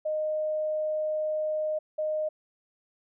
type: tone pair in turn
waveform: sine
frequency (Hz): 617 / 617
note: D#5 / D#5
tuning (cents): -15 / -15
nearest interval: unison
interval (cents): 0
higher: neither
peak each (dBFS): -26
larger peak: neither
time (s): 0.05-1.79 / 1.98-2.29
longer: first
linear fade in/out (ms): 10
effects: none